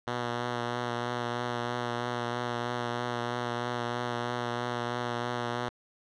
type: tone with vibrato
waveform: 5% pulse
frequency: 120.8 Hz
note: B2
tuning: 38 cents flat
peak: -19 dBFS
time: 0.07-5.69 s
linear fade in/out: 5 ms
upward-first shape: triangle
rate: 3.1 Hz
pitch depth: 25 cents each way
effects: low-pass 4000 Hz 12 dB/octave